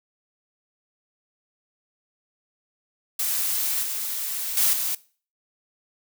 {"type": "noise with level steps", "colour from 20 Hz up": "blue", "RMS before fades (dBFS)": [-25, -29, -20, -26], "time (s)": [3.19, 4.95], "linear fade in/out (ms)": 5, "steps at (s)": [3.83, 4.57, 4.73], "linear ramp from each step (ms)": 2, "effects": ["noise-tail reverb RT60 0.4 s tail -20 dB re dry"]}